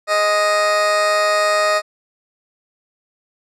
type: tone with amplitude modulation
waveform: 20% pulse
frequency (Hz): 623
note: D#5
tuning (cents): +2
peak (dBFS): -7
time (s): 0.07-1.82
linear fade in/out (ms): 50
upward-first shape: sine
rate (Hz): 206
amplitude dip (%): 45
effects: low-pass 8000 Hz 12 dB/octave